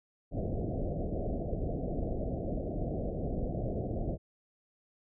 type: low-pass noise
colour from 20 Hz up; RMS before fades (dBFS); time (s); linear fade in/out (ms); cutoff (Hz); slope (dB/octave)
pink; -34; 0.31-4.18; 50; 710; 96
effects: none